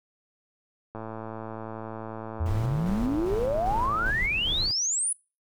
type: click train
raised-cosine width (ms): 1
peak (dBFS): -23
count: 351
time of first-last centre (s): 0.95-4.103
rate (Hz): 111
type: exponential sweep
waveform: sine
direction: up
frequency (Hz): 77.78 to 10240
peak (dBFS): -24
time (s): 2.4-5.13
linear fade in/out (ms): 5
type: noise with tremolo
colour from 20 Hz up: brown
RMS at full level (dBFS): -32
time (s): 2.46-4.71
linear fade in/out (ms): 0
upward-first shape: square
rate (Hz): 2.5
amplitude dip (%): 35
effects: noise-tail reverb RT60 0.3 s tail -24 dB re dry